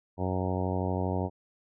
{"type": "harmonic tone", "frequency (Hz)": 92.5, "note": "F#2", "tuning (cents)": 0, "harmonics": [1, 2, 3, 4, 5, 6, 7, 8, 9, 10], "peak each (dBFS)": [-31, -34, -36, -37, -38, -39, -39, -40, -41, -41], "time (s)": [0.17, 1.3], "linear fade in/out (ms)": 50, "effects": []}